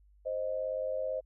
sine tone pair together, 524.3 / 622.3 Hz, C5 / D#5, +3 / 0 cents, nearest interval minor third, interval 297 cents, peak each -33 / -35 dBFS, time 0.25-1.21 s, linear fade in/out 20 ms, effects added 50 Hz sine -59 dBFS peak until 1.25 s

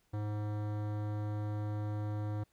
sine tone with hard clipping, 105 Hz, G#2, 19 cents sharp, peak -36 dBFS, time 0.13-2.44 s, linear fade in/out 10 ms, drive 18 dB, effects pink hiss -74 dBFS RMS until 2.52 s

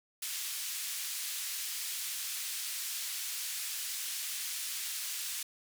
white band-pass noise, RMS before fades -38 dBFS, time 0.22-5.43 s, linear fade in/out 5 ms, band 2200 to 13000 Hz, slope 12 dB/octave, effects none

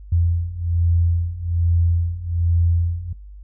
sine beating tone pair, 84.5 / 85.7 Hz, E2 / F2, +43 / -32 cents, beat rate 1.2 Hz, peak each -21 / -18 dBFS, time 0.12-3.13 s, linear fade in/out 5 ms, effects noise-tail reverb RT60 0.2 s tail -22 dB re dry + added 50 Hz sine -36 dBFS peak until 3.43 s

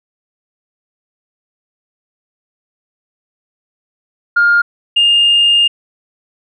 sine tone pair in turn, 1411 / 2822 Hz, F6 / F7, +17 / +17 cents, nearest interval octave, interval 1200 cents, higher second, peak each -6 dBFS, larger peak neither, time 4.36-4.62 / 4.96-5.68 s, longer second, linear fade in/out 10 ms, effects tanh soft clip ceiling -3 dBFS

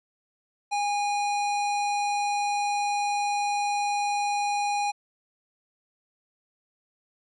square tone, 819 Hz, G#5, 24 cents flat, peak -25 dBFS, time 0.71-4.92 s, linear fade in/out 20 ms, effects resampled to 22050 Hz

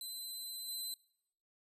20% pulse tone with level steps, 4046 Hz, B7, 41 cents sharp, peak -36 / -33 dBFS, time 0.01-0.94 s, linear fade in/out 2 ms, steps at 0.68 s, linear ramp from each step 5 ms, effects noise-tail reverb RT60 0.7 s tail -22 dB re dry + resampled to 32000 Hz

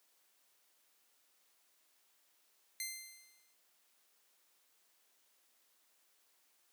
10% pulse tone with exponential decay, 2081 Hz, C7, 10 cents flat, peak -28 dBFS, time 2.8-3.54 s, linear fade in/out 1 ms, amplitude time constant 160 ms, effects white hiss -73 dBFS RMS until 6.72 s + high-pass 300 Hz 12 dB/octave

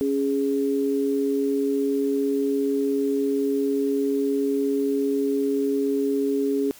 sine tone pair together, 277.2 / 414.4 Hz, C#4 / G#4, 0 / -4 cents, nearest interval perfect fifth, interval 696 cents, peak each -23 dBFS, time 0.01-6.71 s, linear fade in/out 0 ms, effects white hiss -48 dBFS RMS until 6.79 s

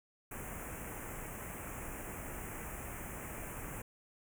pink band-stop noise, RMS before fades -44 dBFS, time 0.31-3.82 s, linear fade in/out 5 ms, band 2600 to 6900 Hz, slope 48 dB/octave, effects none

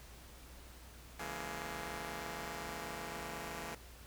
5% pulse chord, A# half-diminished seventh, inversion first, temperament just, 139.85 / 167.82 / 209.8 / 233.1 Hz, C#3 / E3 / G#3 / A#3, +16 / +31 / +18 / 0 cents, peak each -38 / -35 / -38 / -36 dBFS, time 1.19-3.75 s, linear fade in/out 5 ms, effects added 60 Hz sine -55 dBFS peak until 4.06 s + pink hiss -57 dBFS RMS until 4.06 s

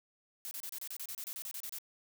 blue noise bursts, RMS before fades -42 dBFS, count 15, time 0.45-1.785 s, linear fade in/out 0 ms, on 61 ms, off 30 ms, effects none

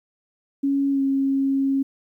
sine tone with pitch glide, 277.5 to 272.1 Hz, C#4 to C#4, +2 to -32 cents, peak -18 dBFS, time 0.63-1.83 s, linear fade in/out 10 ms, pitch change -34 cents, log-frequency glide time 0.91-1.01 s, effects 10-bit

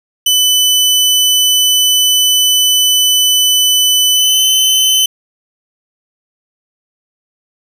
sawtooth tone with pitch glide, 3000 to 3042 Hz, F#7 to F#7, +23 to +47 cents, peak -5 dBFS, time 0.26-5.06 s, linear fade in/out 5 ms, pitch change +24 cents, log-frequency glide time 4.14-4.44 s, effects none

